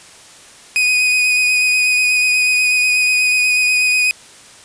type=tone with vibrato; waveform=40% pulse; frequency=2491 Hz; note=D#7; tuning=1 cent sharp; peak=-11 dBFS; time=0.76-4.11 s; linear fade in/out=0 ms; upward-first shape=sine; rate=8.2 Hz; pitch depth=15 cents each way; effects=white hiss -41 dBFS RMS until 4.64 s + resampled to 22050 Hz